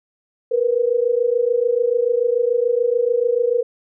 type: tone pair together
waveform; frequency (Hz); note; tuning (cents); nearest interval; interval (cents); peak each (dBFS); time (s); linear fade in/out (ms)
sine; 467 / 493.9; A#4 / B4; +3 / 0; minor second; 97; -18; 0.51-3.63; 10
effects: none